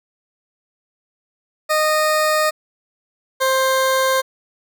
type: tone pair in turn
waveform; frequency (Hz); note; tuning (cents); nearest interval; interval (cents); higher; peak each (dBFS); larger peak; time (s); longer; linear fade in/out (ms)
20% pulse; 617 / 526.5; D#5 / C5; -15 / +11; minor third; 274; first; -10; neither; 1.69-2.51 / 3.4-4.22; neither; 20
effects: none